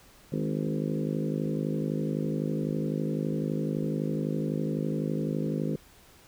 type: harmonic tone with a mistuned harmonic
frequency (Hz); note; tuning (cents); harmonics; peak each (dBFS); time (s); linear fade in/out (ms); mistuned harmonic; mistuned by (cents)
51.91; G#1; 0; 3 / 4 / 5 / 6 / 7 / 8 / 9 / 10; -31 / -33 / -35 / -37 / -38 / -39 / -40 / -41; 0.32-5.76; 5; 5; +25
effects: pink hiss -56 dBFS RMS until 6.27 s